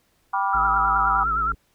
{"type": "chord", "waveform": "sine", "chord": "G dominant seventh", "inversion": "none", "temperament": "just", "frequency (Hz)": [784, 980, 1176, 1411.2], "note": ["G5", "B5", "D6", "F6"], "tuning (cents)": [0, -14, 2, 18], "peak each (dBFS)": [-25, -24, -26, -30], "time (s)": [0.33, 1.24], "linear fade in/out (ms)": 10}
{"type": "tone with vibrato", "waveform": "sine", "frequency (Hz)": 1327, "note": "E6", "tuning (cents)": 11, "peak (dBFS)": -20, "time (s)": [0.53, 1.52], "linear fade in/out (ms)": 2, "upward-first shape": "sine", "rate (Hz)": 9.6, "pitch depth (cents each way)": 78}
{"type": "harmonic tone", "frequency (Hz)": 54.3, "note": "A1", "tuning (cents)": -22, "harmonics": [1, 3, 5, 7, 8], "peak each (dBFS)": [-30, -41, -45, -50, -49], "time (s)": [0.54, 1.55], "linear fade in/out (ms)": 10}
{"effects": ["pink hiss -65 dBFS RMS until 1.74 s"]}